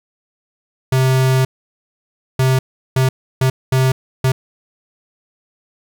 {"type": "tone bursts at uneven times", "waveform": "square", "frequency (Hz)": 130.81, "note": "C3", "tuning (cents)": 0, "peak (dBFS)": -12, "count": 6, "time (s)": [[0.92, 1.45], [2.39, 2.59], [2.96, 3.09], [3.41, 3.5], [3.72, 3.92], [4.24, 4.32]], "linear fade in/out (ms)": 5, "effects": ["9-bit"]}